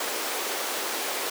pink high-pass noise, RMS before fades -30 dBFS, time 0-1.3 s, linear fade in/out 5 ms, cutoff 350 Hz, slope 24 dB/octave, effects none

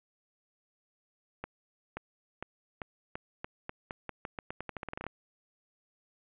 accelerating click train, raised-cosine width 0.5 ms, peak -22 dBFS, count 22, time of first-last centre 1.44-5.066 s, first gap 530 ms, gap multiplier 0.86, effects resampled to 8000 Hz + 10-bit

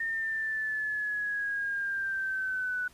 sine linear sweep, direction down, 1824 to 1480 Hz, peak -29 dBFS, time 0-2.88 s, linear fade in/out 5 ms, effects pink hiss -59 dBFS RMS until 2.93 s + resampled to 32000 Hz

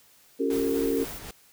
sine chord, G half-diminished seventh, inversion second, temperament equal with one note detuned, 277.2 / 349.2 / 392 / 454.2 Hz, Db4 / F4 / G4 / Bb4, 0 / 0 / 0 / -45 cents, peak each -27 / -33 / -30 / -27 dBFS, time 0.39-1.05 s, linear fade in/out 20 ms
pink noise with tremolo, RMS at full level -39 dBFS, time 0.5-1.31 s, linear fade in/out 2 ms, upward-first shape sine, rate 4 Hz, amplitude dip 40%
violet noise, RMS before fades -41 dBFS, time 0.52-1.19 s, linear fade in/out 10 ms
effects white hiss -58 dBFS RMS until 1.52 s

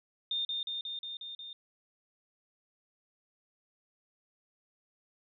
sine tone with echo, 3633 Hz, A#7, 45 cents flat, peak -30 dBFS, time 0.31-0.45 s, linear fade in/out 2 ms, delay 180 ms, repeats 6, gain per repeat -2 dB, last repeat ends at 1.53 s, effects none

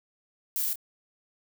violet noise with echo, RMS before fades -29 dBFS, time 0.56-0.73 s, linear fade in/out 0 ms, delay 27 ms, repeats 1, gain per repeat -10 dB, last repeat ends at 0.757 s, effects none

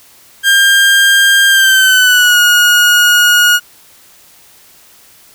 30% pulse tone with pitch glide, 1600 to 1442 Hz, G6 to F#6, +35 to -45 cents, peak -3 dBFS, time 0.43-3.6 s, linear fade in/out 50 ms, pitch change -180 cents, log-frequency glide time 1.48-2.39 s, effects white hiss -43 dBFS RMS until 5.34 s

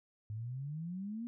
sine exponential sweep, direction up, 103.83 to 241.6 Hz, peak -38 dBFS, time 0.3-1.27 s, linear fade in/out 0 ms, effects none

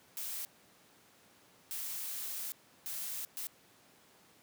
blue noise bursts at uneven times, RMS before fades -40 dBFS, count 4, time 0.17-0.45 / 1.71-2.52 / 2.86-3.25 / 3.37-3.47 s, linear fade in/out 0 ms, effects pink hiss -63 dBFS RMS until 4.42 s + high-pass 150 Hz 12 dB/octave

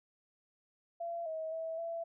sine tone with pitch steps, 680 / 638 / 650 / 669 Hz, F5 / D#5 / E5 / E5, -46 / +43 / -24 / +25 cents, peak -36 dBFS, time 1-2.04 s, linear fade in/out 10 ms, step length 260 ms, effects none

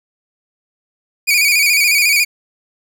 sawtooth tone with vibrato, 2349 Hz, D7, in tune, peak -7 dBFS, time 1.27-2.25 s, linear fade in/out 20 ms, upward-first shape square, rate 14 Hz, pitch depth 61 cents each way, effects none

